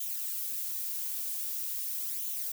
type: noise with flanger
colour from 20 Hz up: violet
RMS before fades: -35 dBFS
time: 0-2.52 s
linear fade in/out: 5 ms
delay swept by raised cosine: 0.29 to 5.69 ms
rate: 0.44 Hz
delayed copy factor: +0.6
effects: none